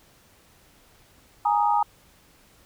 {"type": "chord", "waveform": "sine", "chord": "Ab suspended second", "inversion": "none", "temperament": "equal", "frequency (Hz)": [830.6, 932.3, 1244.5], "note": ["Ab5", "Bb5", "Eb6"], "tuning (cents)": [0, 0, 0], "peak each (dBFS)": [-21, -23, -27], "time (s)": [1.45, 1.83], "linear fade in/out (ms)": 5, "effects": ["pink hiss -57 dBFS RMS until 2.65 s"]}